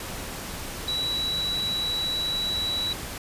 sine tone in noise, 3918 Hz, B7, 15 cents flat, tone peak -25 dBFS, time 0.88-2.93 s, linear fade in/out 2 ms, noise pink, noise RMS -35 dBFS, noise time 0-3.18 s, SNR +7 dB, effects resampled to 32000 Hz

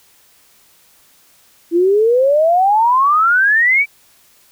sine exponential sweep, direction up, 329.6 to 2336 Hz, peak -9 dBFS, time 1.71-3.86 s, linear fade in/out 50 ms, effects white hiss -51 dBFS RMS until 4.51 s

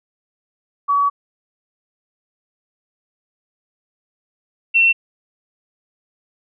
sine tone pair in turn, 1135 / 2707 Hz, C#6 / E7, +41 / +45 cents, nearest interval octave + minor third, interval 1504 cents, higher second, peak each -13 / -10 dBFS, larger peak second, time 0.88-1.1 / 4.74-4.93 s, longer first, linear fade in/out 20 ms, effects none

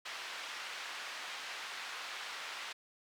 pink band-pass noise, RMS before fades -44 dBFS, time 0.05-2.73 s, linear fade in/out 10 ms, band 1200 to 4200 Hz, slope 12 dB/octave, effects none

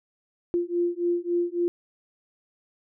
sine beating tone pair, 346.1 / 349.7 Hz, F4 / F4, -16 / +2 cents, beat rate 3.6 Hz, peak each -26 dBFS, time 0.54-1.68 s, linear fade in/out 0 ms, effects none

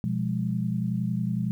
sine chord, F diminished, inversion second, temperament equal with one note detuned, 123.47 / 174.61 / 205.3 Hz, Cb3 / F3 / Ab3, 0 / 0 / -20 cents, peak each -29 dBFS, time 0.04-1.51 s, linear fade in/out 0 ms, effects 10-bit

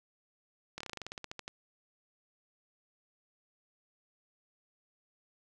slowing click train, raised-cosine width 0.2 ms, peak -23 dBFS, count 15, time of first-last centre 0.78-1.479 s, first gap 25 ms, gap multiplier 1.1, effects none

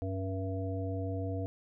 harmonic tone with a mistuned harmonic, 95.5 Hz, G2, 45 cents flat, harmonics 1 / 3 / 5 / 7, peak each -34 / -39 / -41 / -42 dBFS, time 0.02-1.46 s, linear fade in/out 0 ms, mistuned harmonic 3, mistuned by -37 cents, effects none

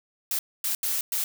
blue noise bursts at uneven times, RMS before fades -27 dBFS, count 4, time 0.31-0.39 / 0.64-0.75 / 0.83-1.01 / 1.12-1.24 s, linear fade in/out 2 ms, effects none

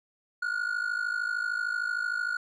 triangle ring-modulated tone, 1444 Hz, F#6, 43 cents flat, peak -23 dBFS, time 0.42-2.37 s, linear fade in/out 5 ms, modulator 26.6 Hz, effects resampled to 22050 Hz

